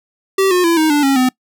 square tone with pitch steps, 386.4 / 360.5 / 336.4 / 313.9 / 292.8 / 273.2 / 254.9 Hz, G4 / F#4 / E4 / D#4 / D4 / C#4 / C4, -25 / -45 / +35 / +15 / -5 / -25 / -45 cents, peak -11 dBFS, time 0.38-1.29 s, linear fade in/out 5 ms, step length 130 ms, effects noise-tail reverb RT60 0.1 s tail -24 dB re dry

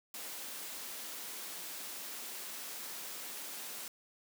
white high-pass noise, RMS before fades -44 dBFS, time 0.14-3.88 s, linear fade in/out 2 ms, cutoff 190 Hz, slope 24 dB/octave, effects none

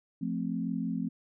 sine chord, F major, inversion none, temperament equal, 174.61 / 220 / 261.6 Hz, F3 / A3 / C4, 0 / 0 / 0 cents, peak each -34 dBFS, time 0.21-1.09 s, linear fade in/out 10 ms, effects none

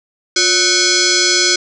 sine tone with frequency modulation, 356 Hz, F4, 33 cents sharp, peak -10 dBFS, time 0.36-1.56 s, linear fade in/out 5 ms, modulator 926 Hz, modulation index 6.7, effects none

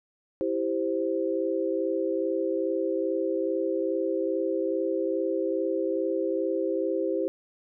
sine chord, C major, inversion first, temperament equal, 329.6 / 392 / 523.3 Hz, E4 / G4 / C5, 0 / 0 / 0 cents, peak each -29 dBFS, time 0.41-7.28 s, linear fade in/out 0 ms, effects none

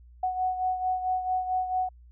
sine beating tone pair, 740 / 744.5 Hz, F#5 / F#5, 0 / +11 cents, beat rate 4.5 Hz, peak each -26 / -33 dBFS, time 0.23-1.89 s, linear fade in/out 5 ms, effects added 60 Hz sine -49 dBFS peak until 2.11 s

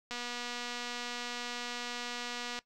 click train, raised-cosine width 0.2 ms, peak -22 dBFS, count 601, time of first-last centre 0.11-2.589 s, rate 242 Hz, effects noise-tail reverb RT60 0.1 s tail -18 dB re dry

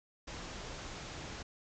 pink low-pass noise, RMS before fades -45 dBFS, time 0.27-1.43 s, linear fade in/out 10 ms, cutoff 7400 Hz, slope 96 dB/octave, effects none

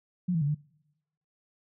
sine tone with pitch steps, 179.4 / 162.5 / 142.7 / 149.5 Hz, F3 / E3 / D3 / D3, +47 / -24 / -49 / +31 cents, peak -24 dBFS, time 0.28-0.548 s, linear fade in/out 10 ms, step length 67 ms, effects noise-tail reverb RT60 0.9 s tail -25 dB re dry

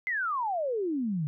sine exponential sweep, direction down, 2103 to 142.4 Hz, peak -27 dBFS, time 0.07-1.27 s, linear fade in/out 0 ms, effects none

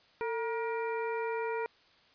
harmonic tone with a mistuned harmonic, 474 Hz, A#4, 29 cents sharp, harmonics 1 / 2 / 3 / 4 / 5, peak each -33 / -37 / -43 / -46 / -44 dBFS, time 0.21-1.66 s, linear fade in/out 0 ms, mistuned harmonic 1, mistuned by -88 cents, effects white hiss -63 dBFS RMS until 2.14 s + resampled to 11025 Hz

